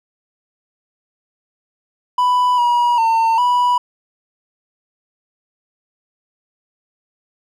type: tone with pitch steps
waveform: triangle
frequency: 992 / 962 / 905 / 981 Hz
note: B5 / B5 / A5 / B5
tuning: +7 / -46 / +48 / -12 cents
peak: -10 dBFS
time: 2.18-3.78 s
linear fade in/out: 5 ms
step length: 400 ms
effects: none